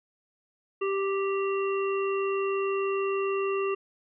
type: harmonic tone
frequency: 391.9 Hz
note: G4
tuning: in tune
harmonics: 1 / 3 / 5 / 7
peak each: -26 / -33 / -45 / -37 dBFS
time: 0.81-3.75 s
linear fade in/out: 10 ms
effects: none